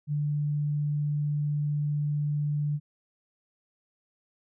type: tone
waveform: sine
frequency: 147.4 Hz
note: D3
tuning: 7 cents sharp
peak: -25 dBFS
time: 0.07-2.8 s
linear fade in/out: 50 ms
effects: none